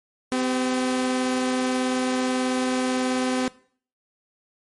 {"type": "tone pair together", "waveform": "sawtooth", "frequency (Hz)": [255.2, 392], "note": ["C4", "G4"], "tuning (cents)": [-43, 0], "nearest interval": "perfect fifth", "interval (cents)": 743, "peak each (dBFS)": [-18, -28], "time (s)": [0.32, 3.48], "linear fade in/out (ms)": 0, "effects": ["noise-tail reverb RT60 0.5 s tail -20 dB re dry", "MP3 48 kbps"]}